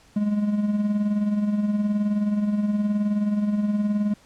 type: tone with tremolo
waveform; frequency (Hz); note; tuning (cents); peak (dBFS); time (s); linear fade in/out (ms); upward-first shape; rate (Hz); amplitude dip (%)
triangle; 207.7; G#3; 0; -16; 0.16-4.14; 5; sine; 19; 50
effects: pink hiss -55 dBFS RMS until 4.25 s + low-pass 9000 Hz 12 dB/octave